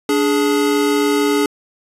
square tone pair together, 290.8 / 417.4 Hz, D4 / G#4, -17 / +9 cents, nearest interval tritone, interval 626 cents, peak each -17 dBFS, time 0.09-1.46 s, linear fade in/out 2 ms, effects resampled to 32000 Hz

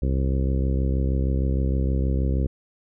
harmonic tone, 66.4 Hz, C2, 26 cents sharp, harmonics 1 / 2 / 3 / 4 / 5 / 6 / 7 / 8, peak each -21 / -27 / -31 / -33 / -35 / -37 / -38 / -39 dBFS, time 0.02-2.47 s, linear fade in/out 5 ms, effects none

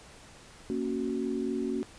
sine chord, F# major, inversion first, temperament equal, 233.1 / 277.2 / 370 Hz, A#3 / C#4 / F#4, 0 / 0 / 0 cents, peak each -33 dBFS, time 0.7-1.83 s, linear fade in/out 0 ms, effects pink hiss -52 dBFS RMS until 1.98 s + resampled to 22050 Hz

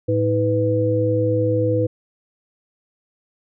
sine tone cluster, 109.8 / 319.6 / 496.7 Hz, A2 / D#4 / B4, -3 / +47 / +10 cents, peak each -20 / -23 / -19 dBFS, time 0.08-1.87 s, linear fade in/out 10 ms, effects none

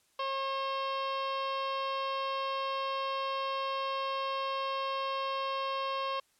harmonic tone with a mistuned harmonic, 540 Hz, C#5, 45 cents flat, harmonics 1 / 2 / 3 / 4 / 5 / 6 / 7 / 8 / 9 / 10, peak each -37 / -33 / -49 / -50 / -44 / -44 / -50 / -52 / -54 / -55 dBFS, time 0.19-6.2 s, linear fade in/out 5 ms, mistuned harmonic 6, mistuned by -31 cents, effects white hiss -70 dBFS RMS until 6.39 s + low-pass 11000 Hz 12 dB/octave

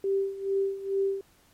sine tone with tremolo, 391.4 Hz, G4, 3 cents flat, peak -22 dBFS, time 0.04-1.21 s, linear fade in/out 2 ms, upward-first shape sine, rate 2.3 Hz, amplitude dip 80%, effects pink hiss -62 dBFS RMS until 1.53 s + MP3 64 kbps

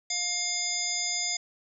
harmonic tone with a mistuned harmonic, 708 Hz, F5, 23 cents sharp, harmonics 1 / 3 / 5 / 7 / 9 / 10, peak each -42 / -35 / -37 / -32 / -34 / -33 dBFS, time 0.1-1.37 s, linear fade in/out 5 ms, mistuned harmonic 9, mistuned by +21 cents, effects none

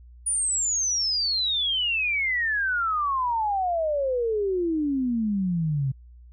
sine exponential sweep, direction down, 9690 to 130 Hz, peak -22 dBFS, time 0.26-5.92 s, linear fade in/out 10 ms, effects added 60 Hz sine -45 dBFS peak until 6.32 s

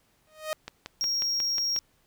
sawtooth tone with exponential growth, 622 Hz, D#5, 1 cent flat, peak -22 dBFS, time 0.27-0.53 s, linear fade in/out 0 ms, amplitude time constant 56 ms
click train, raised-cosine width 0.2 ms, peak -19 dBFS, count 7, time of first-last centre 0.68-1.763 s, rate 5.54 Hz
triangle tone, 5588 Hz, F8, in tune, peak -24 dBFS, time 1.01-1.79 s, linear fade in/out 0 ms
effects pink hiss -67 dBFS RMS until 2.06 s

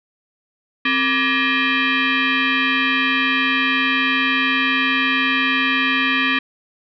sine tone with frequency modulation, 264.6 Hz, C4, 20 cents sharp, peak -15 dBFS, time 0.85-6.39 s, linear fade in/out 5 ms, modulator 716 Hz, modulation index 4, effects none

